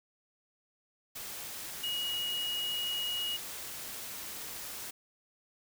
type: tone in noise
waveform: sine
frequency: 2890 Hz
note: F#7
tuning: 41 cents flat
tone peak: -32 dBFS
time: 1.83-3.37 s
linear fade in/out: 10 ms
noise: white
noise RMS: -42 dBFS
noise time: 1.15-4.91 s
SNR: +7 dB
effects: none